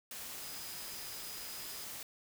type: tone in noise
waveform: sine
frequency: 4978 Hz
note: D#8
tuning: in tune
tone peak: -51 dBFS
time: 0.42-1.84 s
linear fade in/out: 2 ms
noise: white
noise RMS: -45 dBFS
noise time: 0.11-2.03 s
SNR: -9 dB
effects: none